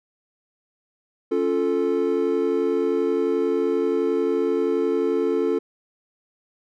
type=chord; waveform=triangle; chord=Db augmented; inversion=none; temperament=equal; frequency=277.2 / 349.2 / 440 Hz; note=Db4 / F4 / A4; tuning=0 / 0 / 0 cents; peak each=-24 / -22 / -20 dBFS; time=1.31-5.59 s; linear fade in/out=10 ms; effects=none